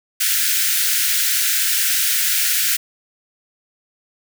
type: high-pass noise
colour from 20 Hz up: white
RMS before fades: -18 dBFS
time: 0.2-2.77 s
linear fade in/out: 10 ms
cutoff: 1400 Hz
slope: 96 dB/octave
effects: none